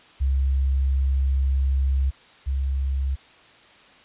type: tone pair in turn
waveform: sine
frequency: 67.2 / 67.47 Hz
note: C2 / C#2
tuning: +47 / -46 cents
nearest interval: unison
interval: 7 cents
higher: second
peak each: -18 / -21 dBFS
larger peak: first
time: 0.2-2.11 / 2.46-3.16 s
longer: first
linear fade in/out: 20 ms
effects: white hiss -51 dBFS RMS until 4.04 s + resampled to 8000 Hz